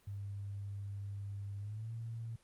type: tone with pitch glide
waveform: sine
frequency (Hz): 100.1 to 114.32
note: G2 to A#2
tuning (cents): +37 to -33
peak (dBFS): -40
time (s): 0.07-2.36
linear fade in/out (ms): 5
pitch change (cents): +230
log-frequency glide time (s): 1.59-1.91
effects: pink hiss -69 dBFS RMS until 2.43 s + Opus 24 kbps